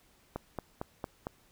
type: click train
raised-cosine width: 1 ms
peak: -21 dBFS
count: 5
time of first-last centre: 0.36-1.269 s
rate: 4.4 Hz
effects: pink hiss -65 dBFS RMS until 1.51 s